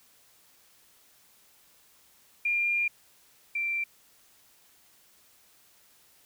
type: tone pair in turn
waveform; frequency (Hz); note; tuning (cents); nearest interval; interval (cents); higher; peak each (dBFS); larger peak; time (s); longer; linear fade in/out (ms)
sine; 2401 / 2354; D7 / D7; +38 / +3; unison; 35; first; -24 / -27; first; 2.45-2.88 / 3.55-3.84; first; 5
effects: white hiss -61 dBFS RMS until 6.25 s